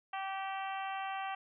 harmonic tone with a mistuned harmonic, 387.2 Hz, G4, 21 cents flat, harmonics 2 / 3 / 4 / 5 / 6 / 7 / 8, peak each -38 / -43 / -47 / -48 / -51 / -48 / -52 dBFS, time 0.13-1.35 s, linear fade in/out 5 ms, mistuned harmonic 8, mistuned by +19 cents, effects none

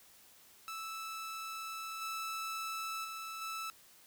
sawtooth tone with level steps, 1314 Hz, E6, 6 cents flat, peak -37 / -34 / -38 / -35 dBFS, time 0.68-3.7 s, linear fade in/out 0 ms, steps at 2.01 / 3.04 / 3.41 s, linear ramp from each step 10 ms, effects white hiss -61 dBFS RMS until 4.06 s

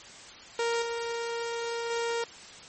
sawtooth tone with level steps, 466.2 Hz, A#4, in tune, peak -22 / -27 / -24 dBFS, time 0.59-2.24 s, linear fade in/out 2 ms, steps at 0.82 / 1.9 s, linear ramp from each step 2 ms, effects white hiss -47 dBFS RMS until 2.68 s + MP3 32 kbps

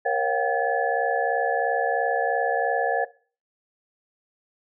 sine tone cluster, 470.7 / 548 / 712 / 775 / 1716 Hz, A#4 / C#5 / F5 / G5 / A6, +17 / -20 / +33 / -20 / -44 cents, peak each -27 dBFS, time 0.05-3.05 s, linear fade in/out 10 ms, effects noise-tail reverb RT60 0.4 s tail -19 dB re dry

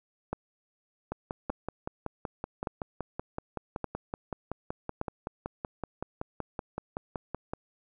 two click trains, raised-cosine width 1 ms, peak -17 / -19 dBFS, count 5 / 35, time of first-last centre 0.33-5.014 / 1.12-7.535 s, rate 0.854 / 5.3 Hz, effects none

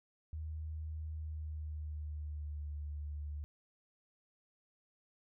sine tone with pitch glide, 78.1 to 73.89 Hz, D#2 to D2, +7 to +11 cents, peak -39 dBFS, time 0.33-3.44 s, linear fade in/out 0 ms, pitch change -96 cents, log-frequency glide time 1.12-2.7 s, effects none

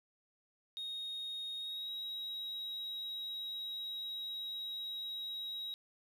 triangle tone with pitch glide, 3729 to 3827 Hz, A#7 to A#7, 0 to +45 cents, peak -37 dBFS, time 0.77-5.74 s, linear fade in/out 0 ms, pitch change +45 cents, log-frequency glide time 1.58-1.92 s, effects tanh soft clip ceiling -35 dBFS + 11-bit

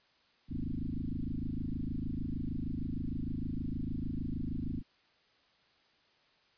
sine tone with frequency modulation, 123.3 Hz, B2, 2 cents flat, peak -33 dBFS, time 0.48-4.83 s, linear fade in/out 50 ms, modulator 26.5 Hz, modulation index 6.1, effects white hiss -68 dBFS RMS until 6.57 s + resampled to 11025 Hz

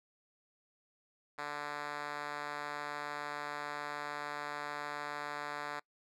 5% pulse tone with band-pass filter, 146.83 Hz, D3, in tune, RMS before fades -41 dBFS, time 1.38-5.8 s, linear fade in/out 10 ms, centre 1400 Hz, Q 0.58, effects noise-tail reverb RT60 0.1 s tail -24 dB re dry

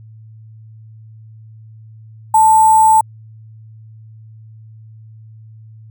sine tone with sample-and-hold, 880 Hz, A5, in tune, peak -6 dBFS, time 2.34-3.01 s, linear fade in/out 5 ms, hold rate 8820 Hz, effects added 110 Hz sine -36 dBFS peak until 5.9 s

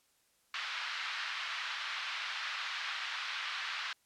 pink band-pass noise, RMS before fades -39 dBFS, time 0.54-3.93 s, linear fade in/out 2 ms, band 1200 to 4200 Hz, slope 24 dB/octave, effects white hiss -72 dBFS RMS until 4.05 s + low-pass 12000 Hz 12 dB/octave

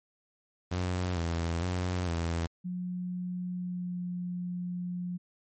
sawtooth tone with vibrato, 87.1 Hz, F2, 4 cents flat, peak -25 dBFS, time 0.71-2.47 s, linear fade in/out 10 ms, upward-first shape square, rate 1.1 Hz, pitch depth 65 cents each way
sine tone with pitch glide, 180 to 178.04 Hz, F#3 to F3, -47 to +34 cents, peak -32 dBFS, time 2.64-5.18 s, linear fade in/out 20 ms, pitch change -19 cents, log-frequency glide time 3.54-3.98 s
effects MP3 32 kbps

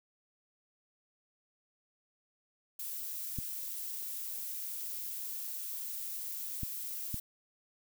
violet noise, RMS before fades -40 dBFS, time 2.79-7.2 s, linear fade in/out 5 ms
clicks, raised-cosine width 5 ms, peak -25 dBFS, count 3, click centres 3.387 / 6.633 / 7.143 s
effects none

